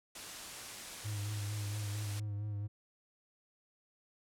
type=noise; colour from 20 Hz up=white; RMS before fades=-45 dBFS; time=0.15-2.2 s; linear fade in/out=5 ms
type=tone with vibrato; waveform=triangle; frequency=103.83 Hz; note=G#2; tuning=in tune; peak=-34 dBFS; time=1.04-2.68 s; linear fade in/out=20 ms; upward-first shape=sine; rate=4.4 Hz; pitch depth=39 cents each way
effects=low-pass 10000 Hz 12 dB/octave